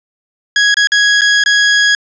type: tone with dropouts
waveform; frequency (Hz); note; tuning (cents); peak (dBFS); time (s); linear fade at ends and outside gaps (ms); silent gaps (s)
sawtooth; 1661.2; G#6; 0; -4; 0.56-1.95; 2; 0.743-0.769 / 0.872-0.919 / 1.21-1.217 / 1.438-1.46
effects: resampled to 16000 Hz + 7-bit